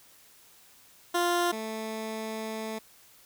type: tone pair in turn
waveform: 15% pulse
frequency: 349.2 / 220 Hz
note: F4 / A3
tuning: 0 / 0 cents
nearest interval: minor sixth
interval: 800 cents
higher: first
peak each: -18 / -27 dBFS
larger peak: first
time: 1.14-1.52 / 1.52-2.79 s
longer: second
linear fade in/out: 10 ms
effects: white hiss -57 dBFS RMS until 3.25 s